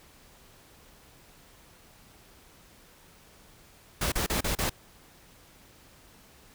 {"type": "noise bursts", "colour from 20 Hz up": "pink", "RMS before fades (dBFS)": -28, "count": 5, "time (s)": [4.01, 4.696], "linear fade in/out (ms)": 5, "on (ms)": 110, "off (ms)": 34, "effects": ["pink hiss -56 dBFS RMS until 6.54 s"]}